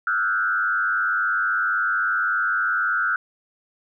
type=tone with frequency modulation; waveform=sine; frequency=1436 Hz; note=F6; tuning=48 cents sharp; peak=-19 dBFS; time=0.07-3.16 s; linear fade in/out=2 ms; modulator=98.2 Hz; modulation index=1.2; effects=none